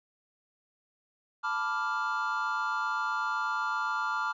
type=chord; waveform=triangle; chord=B half-diminished seventh; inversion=third; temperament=equal; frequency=880 / 987.8 / 1174.7 / 1396.9 Hz; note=A5 / B5 / D6 / F6; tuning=0 / 0 / 0 / 0 cents; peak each=-34 / -35 / -32 / -30 dBFS; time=1.43-4.33 s; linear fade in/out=20 ms; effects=resampled to 16000 Hz